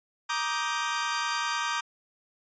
sawtooth chord, Eb major seventh, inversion second, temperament equal with one note detuned, 941 / 1174.7 / 1244.5 / 1568 Hz, Bb5 / D6 / Eb6 / G6, +16 / 0 / 0 / 0 cents, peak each -29 / -29 / -31 / -29 dBFS, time 0.29-1.81 s, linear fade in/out 10 ms, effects resampled to 16000 Hz

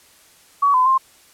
sine tone with pitch steps, 1130 / 1016 / 1056 Hz, C#6 / B5 / C6, +33 / +49 / +16 cents, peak -12 dBFS, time 0.62-0.98 s, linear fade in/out 10 ms, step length 120 ms, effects white hiss -51 dBFS RMS until 1.33 s + low-pass 12000 Hz 12 dB/octave

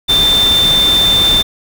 sine tone in noise, 3567 Hz, A7, 23 cents sharp, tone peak -8 dBFS, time 0.08-1.43 s, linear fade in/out 20 ms, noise pink, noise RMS -19 dBFS, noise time 0.08-1.43 s, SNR +8 dB, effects none

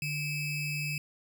square ring-modulated tone, 1232 Hz, D#6, 17 cents flat, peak -29 dBFS, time 0.02-0.98 s, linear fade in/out 2 ms, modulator 1380 Hz, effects none

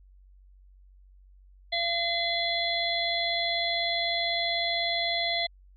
harmonic tone, 683 Hz, F5, 39 cents flat, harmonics 1 / 3 / 5 / 6, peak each -31 / -31 / -31 / -31 dBFS, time 1.72-5.47 s, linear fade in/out 10 ms, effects added 47 Hz sine -52 dBFS peak until 5.76 s

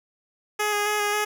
10% pulse tone with vibrato, 416.7 Hz, G#4, 6 cents sharp, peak -14 dBFS, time 0.59-1.25 s, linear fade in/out 10 ms, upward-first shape square, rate 3.7 Hz, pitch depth 15 cents each way, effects none

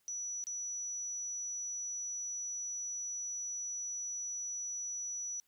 sine tone with dropouts, 5900 Hz, F#8, 6 cents flat, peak -37 dBFS, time 0.08-5.4 s, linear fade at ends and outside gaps 0 ms, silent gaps 0.44-0.469 s, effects white hiss -75 dBFS RMS until 5.47 s

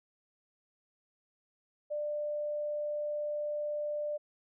sine tone, 594 Hz, D5, 20 cents sharp, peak -32 dBFS, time 1.9-4.18 s, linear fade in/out 20 ms, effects none

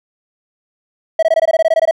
triangle tone bursts, 649 Hz, E5, 27 cents flat, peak -6 dBFS, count 13, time 1.19-1.911 s, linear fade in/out 5 ms, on 37 ms, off 20 ms, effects none

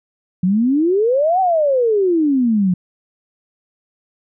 sine exponential two-way sweep, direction up then down, 174.61 to 773 to 174.61 Hz, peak -12 dBFS, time 0.43-2.74 s, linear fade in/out 5 ms, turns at 1.4 s, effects none

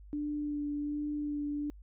sine tone with vibrato, 293.7 Hz, D4, in tune, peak -32 dBFS, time 0.13-1.7 s, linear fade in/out 0 ms, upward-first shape sine, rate 1.3 Hz, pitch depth 14 cents each way, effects added 50 Hz sine -49 dBFS peak until 1.82 s

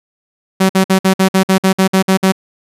sawtooth tone bursts, 190 Hz, F#3, 46 cents sharp, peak -4 dBFS, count 12, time 0.6-2.322 s, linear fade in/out 10 ms, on 94 ms, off 54 ms, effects resampled to 32000 Hz

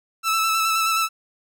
sawtooth tone with vibrato, 1318.5 Hz, E6, in tune, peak -15 dBFS, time 0.23-1.09 s, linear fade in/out 50 ms, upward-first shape square, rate 9.5 Hz, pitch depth 17 cents each way, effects none

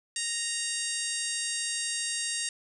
harmonic tone, 932.3 Hz, A#5, in tune, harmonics 2 / 3 / 4 / 5 / 6 / 7 / 8 / 9 / 10, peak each -39 / -39 / -39 / -38 / -40 / -40 / -38 / -36 / -38 dBFS, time 0.16-2.49 s, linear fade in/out 2 ms, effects none

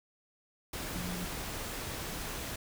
sine tone in noise, 178 Hz, F3, 33 cents sharp, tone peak -38 dBFS, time 0.95-1.25 s, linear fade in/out 5 ms, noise pink, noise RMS -39 dBFS, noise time 0.73-2.56 s, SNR -2 dB, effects none

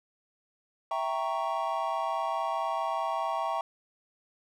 triangle chord, E diminished seventh, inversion none, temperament equal, 659.3 / 784 / 932.3 / 1108.7 Hz, E5 / G5 / Bb5 / Db6, 0 / 0 / 0 / 0 cents, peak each -32 dBFS, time 0.91-3.61 s, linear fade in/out 2 ms, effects none

